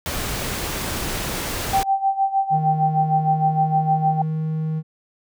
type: noise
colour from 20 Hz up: pink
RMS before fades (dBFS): -26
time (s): 0.06-1.83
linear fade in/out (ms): 0
type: tone with tremolo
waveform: sine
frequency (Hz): 780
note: G5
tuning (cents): -9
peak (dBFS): -14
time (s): 1.73-4.22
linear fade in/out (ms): 5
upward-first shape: sine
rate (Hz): 6.5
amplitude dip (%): 80
type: tone with pitch glide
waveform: triangle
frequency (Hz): 155.56 to 157.37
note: D#3 to D#3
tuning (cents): 0 to +20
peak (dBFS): -19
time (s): 2.5-4.83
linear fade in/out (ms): 50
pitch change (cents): +20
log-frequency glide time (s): 2.94-4.5
effects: none